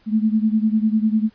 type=beating tone pair; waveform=sine; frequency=214.8 / 224.8 Hz; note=A3 / A3; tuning=-41 / +37 cents; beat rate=10 Hz; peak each=-17 / -20 dBFS; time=0.06-1.3 s; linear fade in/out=50 ms; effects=pink hiss -57 dBFS RMS until 1.34 s + resampled to 11025 Hz